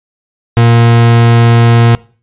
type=tone; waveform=40% pulse; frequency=117 Hz; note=A#2; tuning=7 cents sharp; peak=-3 dBFS; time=0.57-1.95 s; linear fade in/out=0 ms; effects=noise-tail reverb RT60 0.4 s tail -22 dB re dry + resampled to 8000 Hz